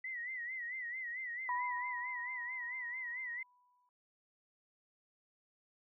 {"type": "tone with vibrato", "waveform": "sine", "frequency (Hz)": 1975.5, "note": "B6", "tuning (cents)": 0, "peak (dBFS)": -39, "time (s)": [0.04, 3.43], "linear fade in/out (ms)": 5, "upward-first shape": "sine", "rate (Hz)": 4.5, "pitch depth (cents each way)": 100}
{"type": "tone with exponential decay", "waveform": "sine", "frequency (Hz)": 987.8, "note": "B5", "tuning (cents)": 0, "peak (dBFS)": -33, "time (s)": [1.49, 3.89], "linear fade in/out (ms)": 1, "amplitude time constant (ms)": 520}
{"effects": []}